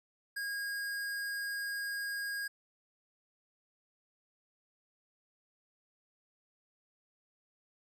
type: tone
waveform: square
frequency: 1632 Hz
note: G#6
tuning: 31 cents flat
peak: -36 dBFS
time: 0.36-2.48 s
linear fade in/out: 10 ms
effects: none